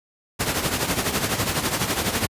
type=noise with tremolo; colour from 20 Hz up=pink; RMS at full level=-20 dBFS; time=0.39-2.27 s; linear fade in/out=20 ms; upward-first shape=triangle; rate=12 Hz; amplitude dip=70%; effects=high-pass 80 Hz 12 dB/octave + resampled to 32000 Hz